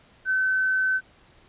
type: tone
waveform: sine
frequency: 1526 Hz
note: G6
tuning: 47 cents flat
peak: -20 dBFS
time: 0.25-1.01 s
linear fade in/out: 50 ms
effects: pink hiss -56 dBFS RMS until 1.48 s + resampled to 8000 Hz